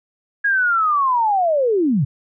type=linear sweep; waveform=sine; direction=down; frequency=1661.2 to 116.8 Hz; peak=-14 dBFS; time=0.44-2.05 s; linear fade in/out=10 ms; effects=none